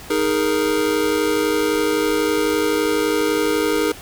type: chord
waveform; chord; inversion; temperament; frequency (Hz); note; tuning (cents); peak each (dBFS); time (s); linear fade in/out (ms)
square; D# suspended fourth; none; just; 311.1 / 414.8 / 466.7; D#4 / G#4 / A#4; 0 / -2 / +2; -22; 0.1-3.92; 5
effects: pink hiss -38 dBFS RMS until 4.01 s